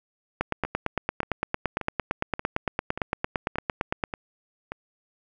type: two click trains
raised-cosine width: 0.5 ms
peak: -16 / -9 dBFS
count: 8 / 33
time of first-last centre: 0.65-4.72 / 0.41-4.038 s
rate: 1.72 / 8.82 Hz
effects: none